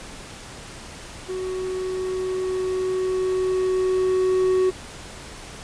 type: tone with level ramp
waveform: triangle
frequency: 372.5 Hz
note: F#4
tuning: 12 cents sharp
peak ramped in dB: -24 to -14 dBFS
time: 1.28-4.71 s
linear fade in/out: 20 ms
effects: pink hiss -39 dBFS RMS until 5.63 s + resampled to 22050 Hz